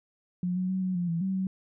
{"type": "tone with pitch steps", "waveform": "sine", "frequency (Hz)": [179.1, 184.1, 188, 185.2, 175.7, 167.1, 190.9, 188.9], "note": ["F3", "F#3", "F#3", "F#3", "F3", "E3", "G3", "F#3"], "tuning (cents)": [44, -8, 28, 2, 11, 24, -46, 36], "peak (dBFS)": -26, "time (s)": [0.43, 1.47], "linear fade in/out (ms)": 2, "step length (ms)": 130, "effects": []}